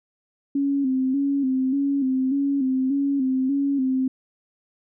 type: tone with vibrato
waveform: sine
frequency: 270 Hz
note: C#4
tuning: 45 cents flat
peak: -19 dBFS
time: 0.55-4.08 s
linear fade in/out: 5 ms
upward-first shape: square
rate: 1.7 Hz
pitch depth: 59 cents each way
effects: none